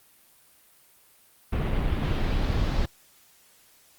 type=noise with low-pass filter sweep; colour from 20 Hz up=brown; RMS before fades=-25 dBFS; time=1.52-2.86 s; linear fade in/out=10 ms; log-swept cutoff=2700 to 4700 Hz; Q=1.5; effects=white hiss -58 dBFS RMS until 3.98 s + Opus 32 kbps